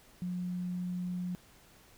sine tone, 179.4 Hz, F3, 47 cents sharp, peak -33 dBFS, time 0.22-1.35 s, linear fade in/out 0 ms, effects pink hiss -60 dBFS RMS until 1.97 s

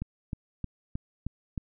click train, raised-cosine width 5 ms, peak -20 dBFS, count 6, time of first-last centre 0.02-1.578 s, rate 3.21 Hz, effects none

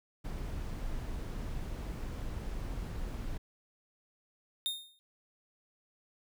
brown noise, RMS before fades -38 dBFS, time 0.24-3.38 s, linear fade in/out 10 ms
45% pulse tone with exponential decay, 3672 Hz, A#7, 27 cents flat, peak -29 dBFS, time 4.66-4.99 s, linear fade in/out 0 ms, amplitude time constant 71 ms
effects none

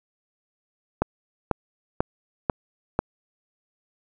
click train, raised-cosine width 1 ms, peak -6 dBFS, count 5, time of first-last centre 1.02-2.99 s, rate 2.03 Hz, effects none

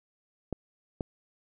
clicks, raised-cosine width 2 ms, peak -18 dBFS, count 2, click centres 0.527 / 1.008 s, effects none

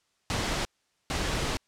pink noise bursts at uneven times, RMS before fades -29 dBFS, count 2, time 0.3-0.65 / 1.1-1.57 s, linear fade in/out 0 ms, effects white hiss -72 dBFS RMS until 1.67 s + low-pass 7000 Hz 12 dB/octave

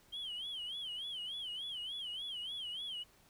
sine tone with vibrato, 3136 Hz, G7, in tune, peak -38 dBFS, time 0.12-3.04 s, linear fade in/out 20 ms, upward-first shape sine, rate 3.4 Hz, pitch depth 150 cents each way, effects tanh soft clip ceiling -37 dBFS + pink hiss -66 dBFS RMS until 3.29 s

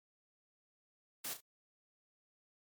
white noise with echo, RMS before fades -41 dBFS, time 1.24-1.34 s, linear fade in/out 10 ms, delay 34 ms, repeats 2, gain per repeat -9 dB, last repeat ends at 1.408 s, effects high-pass 150 Hz 12 dB/octave + MP3 96 kbps

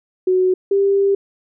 sine tone pair in turn, 370.1 / 395.9 Hz, F#4 / G4, 0 / +17 cents, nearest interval minor second, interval 117 cents, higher second, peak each -12 dBFS, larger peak neither, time 0.27-0.54 / 0.71-1.15 s, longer second, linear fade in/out 5 ms, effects none

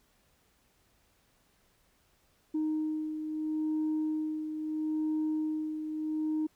sine beating tone pair, 310 / 310.76 Hz, D#4 / D#4, -6 / -2 cents, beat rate 0.76 Hz, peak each -29 / -37 dBFS, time 2.54-6.47 s, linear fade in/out 10 ms, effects tanh soft clip ceiling -25 dBFS + pink hiss -69 dBFS RMS until 6.55 s

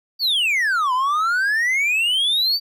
triangle exponential two-way sweep, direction down then up, 4675 to 986 to 4675 Hz, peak -15 dBFS, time 0.19-2.6 s, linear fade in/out 50 ms, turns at 0.93 s, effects none

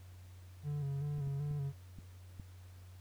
triangle tone with vibrato, 142.7 Hz, D3, 49 cents flat, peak -33 dBFS, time 0.63-1.73 s, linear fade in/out 50 ms, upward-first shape square, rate 2.6 Hz, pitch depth 45 cents each way
clicks, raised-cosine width 5 ms, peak -36 dBFS, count 5, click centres 1.184 / 1.274 / 1.512 / 1.987 / 2.398 s
effects added 91 Hz sine -51 dBFS peak until 3 s + pink hiss -65 dBFS RMS until 3 s

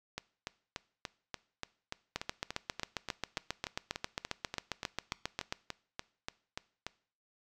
two click trains, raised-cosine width 0.2 ms, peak -16 / -20 dBFS, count 26 / 24, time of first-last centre 2.16-5.525 / 0.18-6.866 s, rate 7.43 / 3.44 Hz, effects noise-tail reverb RT60 0.5 s tail -21 dB re dry

